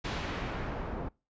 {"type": "noise with low-pass filter sweep", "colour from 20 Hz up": "pink", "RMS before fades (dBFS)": -36, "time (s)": [0.04, 1.09], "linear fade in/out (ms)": 10, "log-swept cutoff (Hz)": [4600, 820], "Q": 0.75, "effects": ["noise-tail reverb RT60 0.3 s tail -25 dB re dry", "resampled to 16000 Hz"]}